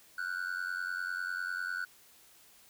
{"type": "tone with amplitude modulation", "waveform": "triangle", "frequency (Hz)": 1480, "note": "F#6", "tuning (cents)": 0, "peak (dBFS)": -28, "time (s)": [0.18, 1.85], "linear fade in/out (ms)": 5, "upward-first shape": "sine", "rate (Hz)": 90, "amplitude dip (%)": 90, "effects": ["white hiss -60 dBFS RMS until 2.69 s"]}